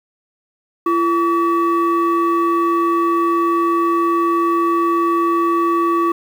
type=tone pair together; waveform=sine; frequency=339 / 1140.3 Hz; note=E4 / C#6; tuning=+49 / +49 cents; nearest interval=octave + major sixth; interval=2100 cents; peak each=-14 dBFS; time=0.86-6.12 s; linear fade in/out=5 ms; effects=tanh soft clip ceiling -10 dBFS + 7-bit